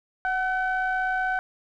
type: ring-modulated tone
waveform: triangle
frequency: 386 Hz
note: G4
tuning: 27 cents flat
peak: -18 dBFS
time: 0.25-1.39 s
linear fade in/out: 0 ms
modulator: 1130 Hz
effects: none